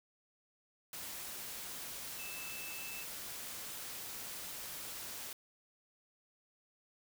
sine tone in noise, 2637 Hz, E7, in tune, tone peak -47 dBFS, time 2.19-3.03 s, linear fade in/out 2 ms, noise white, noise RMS -45 dBFS, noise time 0.93-5.33 s, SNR -5 dB, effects none

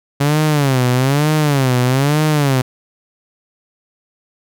sawtooth tone with vibrato, 138.59 Hz, C#3, in tune, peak -8 dBFS, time 0.2-2.62 s, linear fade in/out 10 ms, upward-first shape sine, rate 1.1 Hz, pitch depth 190 cents each way, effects none

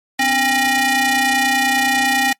sawtooth ring-modulated tone, 542 Hz, C#5, 39 cents flat, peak -7 dBFS, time 0.19-2.33 s, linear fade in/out 5 ms, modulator 1340 Hz, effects noise-tail reverb RT60 0.1 s tail -24 dB re dry + MP3 64 kbps

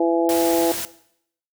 harmonic tone, 167.6 Hz, E3, 29 cents sharp, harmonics 2 / 3 / 4 / 5, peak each -18 / -22 / -24 / -26 dBFS, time 0-0.72 s, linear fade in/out 5 ms
white noise, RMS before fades -28 dBFS, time 0.29-0.85 s, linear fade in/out 0 ms
effects noise-tail reverb RT60 0.7 s tail -17 dB re dry

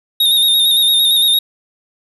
square tone with vibrato, 3700 Hz, A#7, 14 cents flat, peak -10 dBFS, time 0.2-1.39 s, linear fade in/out 5 ms, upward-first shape square, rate 8.8 Hz, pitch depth 34 cents each way, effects none

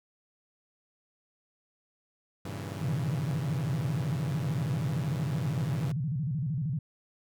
sawtooth chord, G diminished seventh, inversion none, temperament equal, 98 / 116.54 / 138.59 / 164.81 Hz, G2 / Bb2 / Db3 / Fb3, 0 / 0 / 0 / 0 cents, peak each -35 / -39 / -38 / -39 dBFS, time 2.45-5.92 s, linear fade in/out 5 ms
sine tone with vibrato, 142.6 Hz, C#3, 49 cents sharp, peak -28 dBFS, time 2.81-6.79 s, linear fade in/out 5 ms, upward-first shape square, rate 13 Hz, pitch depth 210 cents each way
effects none

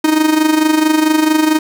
45% pulse tone with amplitude modulation, 311.1 Hz, D#4, in tune, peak -7 dBFS, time 0.04-1.59 s, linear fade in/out 5 ms, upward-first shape sine, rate 24.5 Hz, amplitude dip 65%, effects none

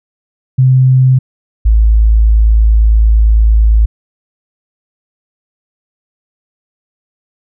sine tone pair in turn, 129.8 / 54.43 Hz, C3 / A1, -13 / -18 cents, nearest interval octave + minor third, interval 1505 cents, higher first, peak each -4 dBFS, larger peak neither, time 0.58-1.19 / 1.65-3.86 s, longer second, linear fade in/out 10 ms, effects none

